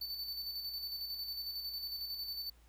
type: tone with tremolo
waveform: square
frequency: 4517 Hz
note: C#8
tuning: 32 cents sharp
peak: -38 dBFS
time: 0.01-2.5 s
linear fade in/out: 5 ms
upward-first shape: square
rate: 11 Hz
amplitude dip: 40%
effects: added 57 Hz sine -60 dBFS peak until 2.68 s + pink hiss -69 dBFS RMS until 2.68 s